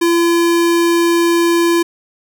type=tone; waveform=square; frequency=340 Hz; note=F4; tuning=46 cents flat; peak=-11 dBFS; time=0.01-1.83 s; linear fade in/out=10 ms; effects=none